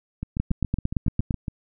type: two click trains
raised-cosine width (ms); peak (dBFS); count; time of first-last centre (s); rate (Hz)
5; -16 / -10; 10 / 9; 0.23-1.482 / 0.4-1.308; 7.19 / 8.81
effects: none